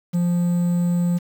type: tone with quantisation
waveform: triangle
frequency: 174.61 Hz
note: F3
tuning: in tune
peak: -15 dBFS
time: 0.13-1.19 s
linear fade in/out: 20 ms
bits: 7
effects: none